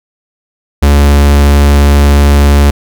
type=tone; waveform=45% pulse; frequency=71.5 Hz; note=D2; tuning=46 cents flat; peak=-3 dBFS; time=0.82-2.71 s; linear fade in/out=10 ms; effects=none